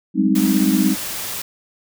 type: chord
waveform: sine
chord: Ab major seventh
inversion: third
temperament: equal with one note detuned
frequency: 191.19 / 207.7 / 261.6 / 311.1 Hz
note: G3 / Ab3 / C4 / Eb4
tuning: -43 / 0 / 0 / 0 cents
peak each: -19 dBFS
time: 0.14-0.96 s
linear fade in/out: 50 ms
type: noise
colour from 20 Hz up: white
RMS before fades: -27 dBFS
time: 0.35-1.42 s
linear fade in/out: 5 ms
effects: none